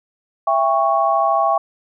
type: chord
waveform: sine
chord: C# diminished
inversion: first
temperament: just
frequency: 665.2 / 798.3 / 1108.7 Hz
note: E5 / G5 / C#6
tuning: +16 / +31 / 0 cents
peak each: -18 dBFS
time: 0.47-1.58 s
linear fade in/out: 5 ms
effects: none